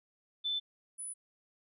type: tone pair in turn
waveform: sine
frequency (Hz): 3522 / 9962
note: A7 / D#9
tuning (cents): +1 / +1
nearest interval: octave + tritone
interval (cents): 1800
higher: second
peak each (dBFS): -31 / -39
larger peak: first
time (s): 0.44-0.6 / 0.98-1.14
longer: neither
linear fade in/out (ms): 20
effects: none